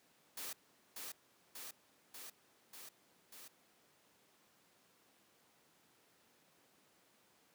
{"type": "noise with echo", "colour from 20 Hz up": "white", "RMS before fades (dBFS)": -45, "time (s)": [0.37, 0.53], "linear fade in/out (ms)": 5, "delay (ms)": 590, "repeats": 5, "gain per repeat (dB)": -2, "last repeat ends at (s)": 3.48, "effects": ["pink hiss -70 dBFS RMS until 7.54 s", "high-pass 200 Hz 12 dB/octave"]}